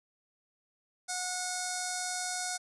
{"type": "tone with notch filter", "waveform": "5% pulse", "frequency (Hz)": 729, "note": "F#5", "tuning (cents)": -26, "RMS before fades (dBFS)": -35, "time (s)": [1.08, 2.58], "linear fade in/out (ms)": 20, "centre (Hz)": 2900, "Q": 0.89, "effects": ["resampled to 24000 Hz"]}